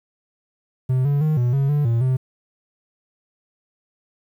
triangle tone with pitch steps, 128.7 / 142.9 / 154.6 / 122.1 / 138 / 146.6 / 116.2 / 129.5 Hz, C3 / D3 / D#3 / B2 / C#3 / D3 / A#2 / C3, -28 / -47 / -11 / -19 / -7 / -3 / -5 / -17 cents, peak -14 dBFS, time 0.89-2.17 s, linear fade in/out 10 ms, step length 160 ms, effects 9-bit

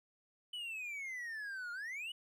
triangle exponential two-way sweep, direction down then up, 3007 to 1396.9 to 3007 Hz, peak -39 dBFS, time 0.53-2.12 s, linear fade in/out 5 ms, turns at 1.72 s, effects none

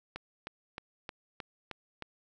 click train, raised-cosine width 0.3 ms, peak -23 dBFS, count 7, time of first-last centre 0.16-2.023 s, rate 3.22 Hz, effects none

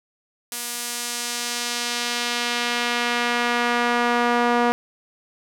sawtooth tone with band-pass filter sweep, 239.9 Hz, A#3, 50 cents sharp, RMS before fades -23 dBFS, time 0.52-4.72 s, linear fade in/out 0 ms, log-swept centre 11000 to 900 Hz, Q 0.82, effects none

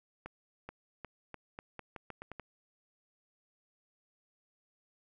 accelerating click train, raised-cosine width 0.5 ms, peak -28 dBFS, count 11, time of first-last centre 0.26-2.397 s, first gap 430 ms, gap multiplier 0.83, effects none

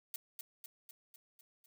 blue noise with echo, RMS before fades -41 dBFS, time 0.14-0.16 s, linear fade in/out 2 ms, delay 250 ms, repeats 6, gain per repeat -4 dB, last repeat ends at 1.66 s, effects none

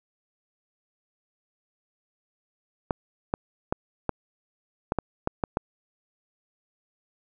clicks, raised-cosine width 1 ms, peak -10 dBFS, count 9, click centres 2.908 / 3.339 / 3.725 / 4.093 / 4.921 / 4.987 / 5.274 / 5.438 / 5.571 s, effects none

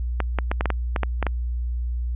clicks, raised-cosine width 0.5 ms, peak -8 dBFS, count 10, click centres 0.203 / 0.387 / 0.515 / 0.609 / 0.657 / 0.703 / 0.962 / 1.033 / 1.227 / 1.267 s, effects added 60 Hz sine -23 dBFS peak until 2.15 s + resampled to 8000 Hz

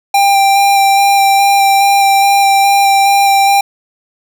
square tone with vibrato, 792 Hz, G5, 18 cents sharp, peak -7 dBFS, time 0.14-3.61 s, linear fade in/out 5 ms, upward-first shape square, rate 2.4 Hz, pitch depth 10 cents each way, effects none

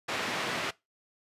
white band-pass noise, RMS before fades -33 dBFS, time 0.08-0.71 s, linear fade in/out 10 ms, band 150 to 2600 Hz, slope 12 dB/octave, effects noise-tail reverb RT60 0.2 s tail -20 dB re dry + resampled to 32000 Hz

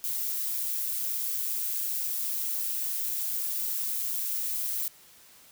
violet noise with amplitude modulation, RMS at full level -29 dBFS, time 0.04-4.88 s, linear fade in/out 0 ms, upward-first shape sine, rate 120 Hz, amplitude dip 40%, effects white hiss -55 dBFS RMS until 5.51 s

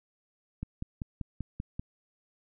click train, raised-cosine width 5 ms, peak -22 dBFS, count 7, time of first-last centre 0.63-1.795 s, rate 5.15 Hz, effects none

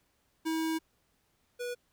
square tone pair in turn, 321.4 / 487.3 Hz, E4 / B4, -44 / -23 cents, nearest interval perfect fifth, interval 721 cents, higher second, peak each -30 / -35 dBFS, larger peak first, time 0.45-0.79 / 1.59-1.75 s, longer first, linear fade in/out 20 ms, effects pink hiss -73 dBFS RMS until 1.92 s

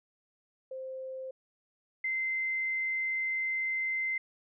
sine tone pair in turn, 523.3 / 2074 Hz, C5 / C7, 0 / -16 cents, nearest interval 2 octaves, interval 2384 cents, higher second, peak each -37 / -29 dBFS, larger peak second, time 0.71-1.31 / 2.04-4.18 s, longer second, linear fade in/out 5 ms, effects none

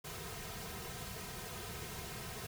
pink noise with comb filter, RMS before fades -45 dBFS, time 0.04-2.47 s, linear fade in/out 10 ms, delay 3.5 ms, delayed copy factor -0.95, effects none

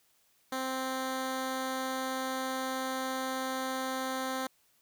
10% pulse tone, 261.6 Hz, C4, in tune, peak -24 dBFS, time 0.52-4.47 s, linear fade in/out 5 ms, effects white hiss -69 dBFS RMS until 4.81 s

